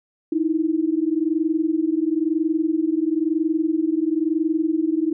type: tone pair together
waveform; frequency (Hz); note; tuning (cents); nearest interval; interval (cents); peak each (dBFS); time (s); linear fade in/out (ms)
sine; 308.6 / 329.6; D#4 / E4; -14 / 0; minor second; 114; -21; 0.32-5.13; 5
effects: none